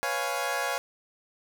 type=chord; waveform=20% pulse; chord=C# dominant seventh; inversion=third; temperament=equal; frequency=493.9 / 554.4 / 698.5 / 830.6 Hz; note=B4 / C#5 / E#5 / G#5; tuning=0 / 0 / 0 / 0 cents; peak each=-31 / -28 / -28 / -28 dBFS; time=0.03-0.78 s; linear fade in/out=0 ms; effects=none